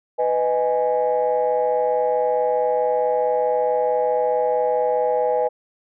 sine chord, G# minor, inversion first, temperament just, 498.4 / 623 / 830.6 Hz, B4 / D#5 / G#5, +16 / +2 / 0 cents, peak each -19 / -22 / -22 dBFS, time 0.18-5.49 s, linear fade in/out 20 ms, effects tanh soft clip ceiling -10 dBFS

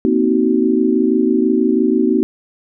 sine chord, C half-diminished seventh, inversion third, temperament just, 235.5 / 261.6 / 314 / 376.7 Hz, Bb3 / C4 / Eb4 / Gb4, +18 / 0 / +16 / +31 cents, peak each -17 dBFS, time 0.05-2.23 s, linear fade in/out 0 ms, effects none

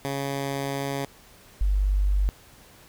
10% pulse / sine tone pair in turn, 138.59 / 49 Hz, C#3 / G1, 0 / 0 cents, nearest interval octave + tritone, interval 1800 cents, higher first, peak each -19 dBFS, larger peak neither, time 0.05-1.05 / 1.61-2.29 s, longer first, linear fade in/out 0 ms, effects pink hiss -52 dBFS RMS until 2.88 s

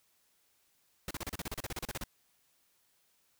pink noise bursts, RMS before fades -38 dBFS, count 16, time 1.08-2.038 s, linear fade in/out 2 ms, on 28 ms, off 34 ms, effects white hiss -72 dBFS RMS until 3.39 s

